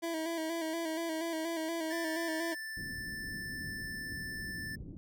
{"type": "tone with vibrato", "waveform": "25% pulse", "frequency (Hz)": 326.3, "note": "E4", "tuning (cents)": -18, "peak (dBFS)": -30, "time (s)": [0.02, 2.55], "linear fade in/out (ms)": 20, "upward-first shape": "square", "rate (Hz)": 4.2, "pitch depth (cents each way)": 42}
{"type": "tone", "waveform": "square", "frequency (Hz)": 1764, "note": "A6", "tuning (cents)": 4, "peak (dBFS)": -40, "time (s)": [1.9, 4.76], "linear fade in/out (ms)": 10}
{"type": "low-pass noise", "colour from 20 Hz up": "white", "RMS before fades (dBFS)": -46, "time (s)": [2.77, 4.97], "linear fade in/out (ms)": 0, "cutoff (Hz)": 270, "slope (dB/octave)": 24}
{"effects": []}